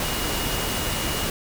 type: tone in noise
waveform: sine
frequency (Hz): 2876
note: F#7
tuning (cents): -50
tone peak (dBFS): -34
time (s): 0.04-1.28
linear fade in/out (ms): 2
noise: pink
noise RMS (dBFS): -26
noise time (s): 0-1.3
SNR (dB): -11
effects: none